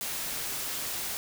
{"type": "noise", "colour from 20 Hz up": "white", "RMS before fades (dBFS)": -34, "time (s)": [0.01, 1.17], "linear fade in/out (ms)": 0, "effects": []}